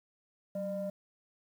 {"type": "tone pair together", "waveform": "sine", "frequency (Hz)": [189.7, 601.7], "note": ["F#3", "D5"], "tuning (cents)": [43, 42], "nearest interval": "octave + minor sixth", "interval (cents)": 1999, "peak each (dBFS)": [-37, -34], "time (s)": [0.55, 0.9], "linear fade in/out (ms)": 5, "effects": ["tanh soft clip ceiling -28 dBFS", "10-bit"]}